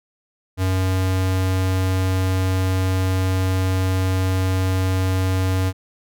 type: tone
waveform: square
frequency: 93.7 Hz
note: F#2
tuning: 22 cents sharp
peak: -18 dBFS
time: 0.57-5.73 s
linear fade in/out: 50 ms
effects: none